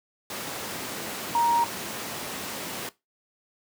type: tone in noise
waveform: sine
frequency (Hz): 939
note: A#5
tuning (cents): +12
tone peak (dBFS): -19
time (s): 1.35-1.64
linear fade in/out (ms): 2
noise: pink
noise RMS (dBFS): -33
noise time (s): 0.3-2.89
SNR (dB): +11
effects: noise-tail reverb RT60 0.2 s tail -18 dB re dry + high-pass 200 Hz 12 dB/octave